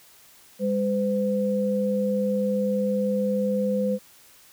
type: tone pair together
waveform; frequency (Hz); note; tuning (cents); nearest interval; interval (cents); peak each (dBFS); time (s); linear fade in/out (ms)
sine; 202 / 509; G#3 / C5; -48 / -48; octave + major third; 1600; -24; 0.59-3.99; 50
effects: white hiss -53 dBFS RMS until 4.52 s